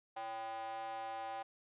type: tone with high-pass filter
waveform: square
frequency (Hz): 112.3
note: A2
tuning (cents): +36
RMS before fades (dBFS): -43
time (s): 0.16-1.43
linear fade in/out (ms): 10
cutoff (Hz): 740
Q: 5.6
effects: resampled to 8000 Hz